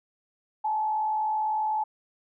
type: tone with frequency modulation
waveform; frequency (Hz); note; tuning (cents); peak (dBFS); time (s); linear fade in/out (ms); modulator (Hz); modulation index
sine; 862; A5; -36; -24; 0.64-1.84; 10; 51.8; 0.41
effects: none